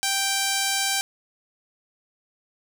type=tone; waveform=5% pulse; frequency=784 Hz; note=G5; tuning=in tune; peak=-10 dBFS; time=0.03-1.01 s; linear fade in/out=0 ms; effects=none